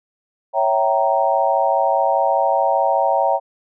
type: chord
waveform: sine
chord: C# diminished seventh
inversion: none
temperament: equal with one note detuned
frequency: 554.4 / 659.3 / 772.8 / 932.3 Hz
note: C#5 / E5 / G5 / Bb5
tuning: 0 / 0 / -25 / 0 cents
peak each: -20 / -20 / -19 / -20 dBFS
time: 0.53-3.4 s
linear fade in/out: 50 ms
effects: none